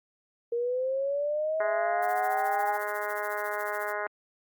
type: linear sweep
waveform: sine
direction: up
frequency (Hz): 466.2 to 830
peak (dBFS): -26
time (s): 0.52-2.77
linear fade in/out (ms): 5
type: harmonic tone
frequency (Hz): 208.1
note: G#3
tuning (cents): +4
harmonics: 2 / 3 / 4 / 5 / 6 / 7 / 8 / 9 / 10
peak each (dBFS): -38 / -35 / -38 / -38 / -40 / -37 / -40 / -41 / -45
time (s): 1.6-4.07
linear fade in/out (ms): 2
type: noise with tremolo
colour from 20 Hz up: violet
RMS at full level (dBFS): -42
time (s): 2.02-3.93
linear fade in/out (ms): 5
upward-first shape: triangle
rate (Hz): 14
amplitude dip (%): 100
effects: Opus 32 kbps